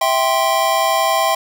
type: chord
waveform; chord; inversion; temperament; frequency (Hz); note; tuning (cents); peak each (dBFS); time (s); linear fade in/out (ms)
square; C major; first; just; 654.1 / 784.9 / 1046.5; E5 / G5 / C6; -14 / +2 / 0; -19; 0.01-1.35; 5
effects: none